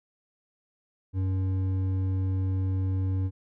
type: tone with hard clipping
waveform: sine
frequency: 94.5 Hz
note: F#2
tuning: 37 cents sharp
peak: -26 dBFS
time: 1.13-3.31 s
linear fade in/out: 50 ms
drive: 7 dB
effects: none